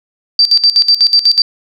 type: tone with tremolo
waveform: sine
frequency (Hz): 4668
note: D8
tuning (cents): -11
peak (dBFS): -4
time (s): 0.39-1.42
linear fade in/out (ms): 2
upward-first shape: square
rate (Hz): 8.1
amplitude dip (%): 80
effects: none